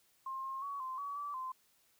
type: tone with pitch steps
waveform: sine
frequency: 1062 / 1068 / 1124 / 1040 / 1134 / 1156 / 1036 Hz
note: C6 / C6 / C#6 / C6 / C#6 / D6 / C6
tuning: +25 / +35 / +24 / -11 / +39 / -28 / -17 cents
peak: -38 dBFS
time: 0.26-1.52 s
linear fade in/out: 5 ms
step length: 180 ms
effects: white hiss -71 dBFS RMS until 1.99 s